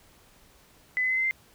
sine tone with pitch steps, 2009 / 2028 / 2046 / 2065 / 2085 Hz, B6 / B6 / C7 / C7 / C7, +29 / +45 / -39 / -23 / -7 cents, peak -23 dBFS, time 0.97-1.31 s, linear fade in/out 0 ms, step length 68 ms, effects pink hiss -58 dBFS RMS until 1.54 s

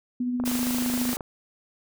sine tone with tremolo, 246.9 Hz, B3, in tune, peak -23 dBFS, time 0.2-1.14 s, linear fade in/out 5 ms, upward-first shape sine, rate 15 Hz, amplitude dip 30%
click train, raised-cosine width 1 ms, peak -20 dBFS, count 22, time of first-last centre 0.4-1.208 s, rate 26 Hz
white high-pass noise, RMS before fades -32 dBFS, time 0.45-1.17 s, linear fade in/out 10 ms, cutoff 370 Hz, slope 48 dB/octave
effects none

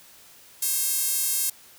sawtooth tone with high-pass filter, 536 Hz, C5, 42 cents sharp, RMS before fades -25 dBFS, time 0.62-1.5 s, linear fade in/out 5 ms, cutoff 9200 Hz, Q 0.91, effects white hiss -51 dBFS RMS until 1.78 s

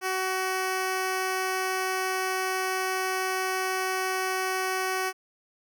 10% pulse tone, 375.5 Hz, F#4, 26 cents sharp, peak -18 dBFS, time 0.01-5.13 s, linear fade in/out 50 ms, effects none

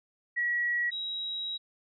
sine tone pair in turn, 1921 / 3842 Hz, B6 / B7, -48 / -48 cents, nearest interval octave, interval 1200 cents, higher second, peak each -26 / -32 dBFS, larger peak first, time 0.36-0.91 / 0.91-1.58 s, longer second, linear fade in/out 20 ms, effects none

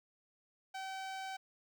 sawtooth tone with notch filter, 767 Hz, G5, 38 cents flat, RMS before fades -43 dBFS, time 0.74-1.37 s, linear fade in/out 10 ms, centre 12000 Hz, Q 0.57, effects none

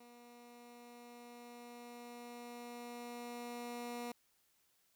15% pulse tone with level ramp, 240 Hz, B3, 49 cents flat, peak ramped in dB -51 to -35 dBFS, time 0-4.12 s, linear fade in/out 5 ms, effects white hiss -75 dBFS RMS until 4.95 s

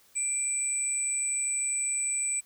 sine tone pair together, 2363 / 7968 Hz, D7 / B8, +10 / +14 cents, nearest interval octave + major sixth, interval 2104 cents, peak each -36 / -27 dBFS, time 0.15-2.41 s, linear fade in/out 20 ms, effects white hiss -61 dBFS RMS until 2.45 s

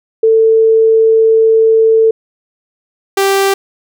sine / sawtooth tone pair in turn, 445.9 / 391.7 Hz, A4 / G4, +23 / -1 cents, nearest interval major second, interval 224 cents, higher first, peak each -5 dBFS, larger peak neither, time 0.23-2.11 / 3.17-3.54 s, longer first, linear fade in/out 5 ms, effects none

